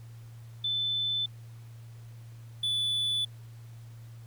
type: tone pair in turn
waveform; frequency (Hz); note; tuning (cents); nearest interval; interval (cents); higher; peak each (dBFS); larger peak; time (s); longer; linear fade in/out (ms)
sine / triangle; 3520 / 3470; A7 / A7; 0 / -25; unison; 25; first; -27 / -25; second; 0.64-1.26 / 2.63-3.25; neither; 5
effects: added 115 Hz sine -44 dBFS peak until 4.26 s + pink hiss -61 dBFS RMS until 4.26 s